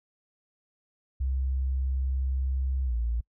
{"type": "tone with pitch glide", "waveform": "sine", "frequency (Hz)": [65.8, 57.95], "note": ["C2", "A#1"], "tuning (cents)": [10, -10], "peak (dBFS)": -25, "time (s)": [1.2, 3.21], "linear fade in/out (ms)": 10, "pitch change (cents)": -220, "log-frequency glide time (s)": [2.85, 2.94], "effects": ["noise-tail reverb RT60 0.1 s tail -26 dB re dry"]}